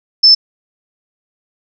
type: tone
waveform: sine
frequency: 5274 Hz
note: E8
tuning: in tune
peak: -3 dBFS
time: 0.23-0.35 s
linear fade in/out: 10 ms
effects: none